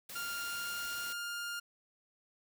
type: noise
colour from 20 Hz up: white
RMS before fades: -46 dBFS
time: 0.09-1.13 s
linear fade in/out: 5 ms
type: tone with pitch glide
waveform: sawtooth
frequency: 1396.9 to 1407.4 Hz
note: F6 to F6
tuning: 0 to +13 cents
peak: -34 dBFS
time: 0.15-1.6 s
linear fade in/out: 10 ms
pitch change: +13 cents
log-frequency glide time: 0.31-1.02 s
effects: none